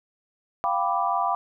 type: chord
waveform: sine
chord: G dominant seventh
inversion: third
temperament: equal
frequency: 698.5 / 784 / 987.8 / 1174.7 Hz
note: F5 / G5 / B5 / D6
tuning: 0 / 0 / 0 / 0 cents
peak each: -27 dBFS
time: 0.64-1.35 s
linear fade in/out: 0 ms
effects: none